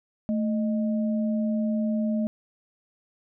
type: tone pair together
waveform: sine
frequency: 220 / 616.9 Hz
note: A3 / D#5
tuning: 0 / -15 cents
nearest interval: octave + tritone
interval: 1785 cents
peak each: -23 / -33 dBFS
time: 0.29-2.27 s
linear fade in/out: 0 ms
effects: none